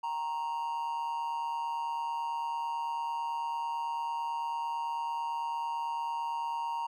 triangle tone with amplitude modulation, 932.3 Hz, A#5, in tune, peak -27 dBFS, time 0.03-6.87 s, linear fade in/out 10 ms, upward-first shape sine, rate 149 Hz, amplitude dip 60%, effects none

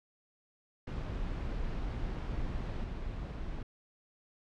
brown noise with level steps, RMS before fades -36 / -39 dBFS, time 0.87-3.63 s, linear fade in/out 5 ms, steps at 2.84 s, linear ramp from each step 2 ms, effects low-pass 4000 Hz 12 dB/octave

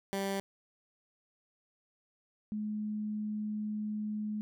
15% pulse / sine tone pair in turn, 196 / 212 Hz, G3 / G#3, 0 / +36 cents, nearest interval minor second, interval 136 cents, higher second, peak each -26 / -33 dBFS, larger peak first, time 0.13-0.4 / 2.52-4.41 s, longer second, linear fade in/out 0 ms, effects none

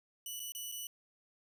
10% pulse tone with dropouts, 2960 Hz, F#7, in tune, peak -32 dBFS, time 0.26-0.87 s, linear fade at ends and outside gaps 2 ms, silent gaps 0.396-0.4 / 0.521-0.549 / 0.717-0.722 s, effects none

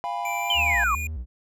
triangle chord, F diminished, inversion none, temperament equal with one note detuned, 698.5 / 810.7 / 987.8 Hz, F5 / Ab5 / Cb6, 0 / -42 / 0 cents, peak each -29 dBFS, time 0.04-0.84 s, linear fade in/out 0 ms
square tone with pitch glide, 2349 to 2436 Hz, D7 to D#7, 0 to -37 cents, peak -30 dBFS, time 0.25-1.07 s, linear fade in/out 2 ms, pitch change +63 cents, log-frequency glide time 0.4-0.67 s
sine linear sweep, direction down, 3136 to 1046.5 Hz, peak -20 dBFS, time 0.5-0.95 s, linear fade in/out 2 ms
triangle tone with vibrato, 69.3 Hz, C#2, in tune, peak -27 dBFS, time 0.54-1.26 s, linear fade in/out 50 ms, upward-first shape square, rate 2.4 Hz, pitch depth 220 cents each way
effects none

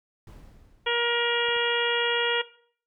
brown noise with exponential decay, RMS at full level -43 dBFS, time 0.27-1.52 s, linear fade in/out 2 ms, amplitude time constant 270 ms
harmonic tone, 473.6 Hz, A#4, 27 cents sharp, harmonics 1 / 2 / 3 / 4 / 5 / 6 / 7, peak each -28 / -30 / -31 / -31 / -33 / -31 / -31 dBFS, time 0.86-2.42 s, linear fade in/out 10 ms
clicks, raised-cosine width 3 ms, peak -38 / -39 dBFS, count 2, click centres 1.487 / 1.564 s
effects noise-tail reverb RT60 0.5 s tail -17 dB re dry

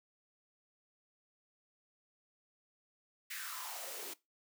white noise with high-pass filter sweep, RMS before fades -44 dBFS, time 3.3-4.14 s, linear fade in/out 10 ms, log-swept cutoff 2000 to 310 Hz, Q 3.9, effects noise-tail reverb RT60 0.2 s tail -19 dB re dry

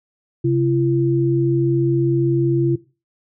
sine tone pair together, 133.99 / 339.4 Hz, C3 / F4, +42 / -49 cents, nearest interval octave + major third, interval 1609 cents, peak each -17 dBFS, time 0.44-2.76 s, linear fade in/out 10 ms, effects noise-tail reverb RT60 0.3 s tail -18 dB re dry

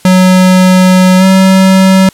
square tone with pitch glide, 184.9 to 189.88 Hz, F#3 to F#3, -1 to +45 cents, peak -3 dBFS, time 0.05-2.09 s, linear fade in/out 2 ms, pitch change +46 cents, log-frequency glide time 1.18-1.24 s, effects white hiss -40 dBFS RMS until 2.13 s + low-pass 12000 Hz 12 dB/octave

